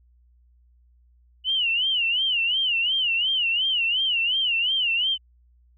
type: tone with vibrato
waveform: sine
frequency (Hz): 2925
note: F#7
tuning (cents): -21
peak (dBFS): -20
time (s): 1.44-5.18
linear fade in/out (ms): 50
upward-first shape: sine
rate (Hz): 2.8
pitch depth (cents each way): 150
effects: added 60 Hz sine -55 dBFS peak until 5.77 s